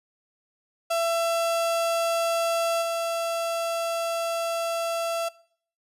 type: tone with level steps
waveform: 35% pulse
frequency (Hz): 670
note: E5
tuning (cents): +28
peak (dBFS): -21 / -24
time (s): 0.9-5.29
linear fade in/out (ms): 10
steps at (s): 2.81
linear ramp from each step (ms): 20
effects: noise-tail reverb RT60 0.6 s tail -22 dB re dry + resampled to 32000 Hz